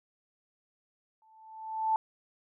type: tone with exponential growth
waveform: sine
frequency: 880 Hz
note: A5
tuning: in tune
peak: -22 dBFS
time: 1.22-1.96 s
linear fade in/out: 1 ms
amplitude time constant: 160 ms
effects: none